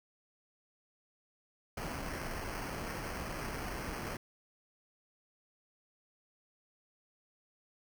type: noise with sample-and-hold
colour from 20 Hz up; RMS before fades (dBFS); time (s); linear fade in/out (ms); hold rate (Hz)
pink; -40; 1.77-4.17; 5; 3675
effects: none